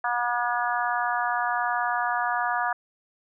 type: harmonic tone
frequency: 241.2 Hz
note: B3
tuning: 41 cents flat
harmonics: 3 / 4 / 5 / 6 / 7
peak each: -28 / -29 / -30 / -31 / -31 dBFS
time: 0.04-2.73 s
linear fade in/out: 5 ms
effects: none